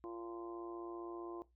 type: harmonic tone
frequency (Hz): 115.3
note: A#2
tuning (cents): -19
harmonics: 3 / 4 / 5 / 6 / 7 / 8 / 9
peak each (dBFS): -44 / -57 / -60 / -55 / -62 / -62 / -53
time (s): 0.04-1.42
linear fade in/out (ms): 0
effects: noise-tail reverb RT60 0.2 s tail -17 dB re dry + added 60 Hz sine -70 dBFS peak until 1.55 s